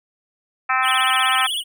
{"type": "harmonic tone", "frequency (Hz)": 259.3, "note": "C4", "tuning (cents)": -15, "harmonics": [3, 4, 5, 6, 7, 8, 9, 10], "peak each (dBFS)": [-24, -25, -20, -28, -24, -32, -26, -30], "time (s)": [0.69, 1.47], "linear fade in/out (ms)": 10}
{"type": "tone with vibrato", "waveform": "square", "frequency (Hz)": 3136, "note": "G7", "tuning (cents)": 0, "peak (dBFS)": -22, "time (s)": [0.82, 1.64], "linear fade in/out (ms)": 50, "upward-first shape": "sine", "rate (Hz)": 16, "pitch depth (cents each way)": 160}
{"effects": []}